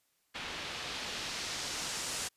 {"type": "noise with low-pass filter sweep", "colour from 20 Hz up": "white", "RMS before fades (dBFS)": -39, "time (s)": [0.34, 2.29], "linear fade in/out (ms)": 20, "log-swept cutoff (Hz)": [3000, 8000], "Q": 1.1, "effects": ["white hiss -75 dBFS RMS until 2.36 s", "resampled to 32000 Hz"]}